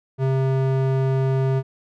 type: tone with band-pass filter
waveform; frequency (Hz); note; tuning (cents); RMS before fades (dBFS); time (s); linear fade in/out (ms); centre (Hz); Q
square; 133; C3; +29; -20; 0.18-1.63; 50; 290; 0.61
effects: none